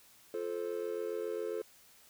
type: chord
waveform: triangle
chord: F major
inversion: none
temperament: just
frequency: 349.2 / 436.5 / 523.8 Hz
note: F4 / A4 / C5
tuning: 0 / -14 / +2 cents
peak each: -39 / -34 / -39 dBFS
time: 0.34-1.62 s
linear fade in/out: 2 ms
effects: tanh soft clip ceiling -24 dBFS + white hiss -61 dBFS RMS until 2.09 s